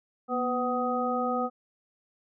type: harmonic tone with a mistuned harmonic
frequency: 250.5 Hz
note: B3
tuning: 25 cents sharp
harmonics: 1 / 2 / 3 / 5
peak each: -31 / -31 / -31 / -31 dBFS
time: 0.28-1.5 s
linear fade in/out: 50 ms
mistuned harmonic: 1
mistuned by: -56 cents
effects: none